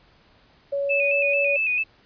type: tone with pitch glide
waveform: sine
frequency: 561 to 565.2 Hz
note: C#5 to C#5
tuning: +21 to +34 cents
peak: -22 dBFS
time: 0.72-1.57 s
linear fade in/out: 10 ms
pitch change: +13 cents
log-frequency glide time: 0.86-1.11 s
type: tone with vibrato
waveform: sine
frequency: 2549 Hz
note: D#7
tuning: 41 cents sharp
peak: -20 dBFS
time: 0.89-1.84 s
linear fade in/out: 20 ms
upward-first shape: square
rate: 4.5 Hz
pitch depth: 50 cents each way
effects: pink hiss -57 dBFS RMS until 2.05 s + resampled to 11025 Hz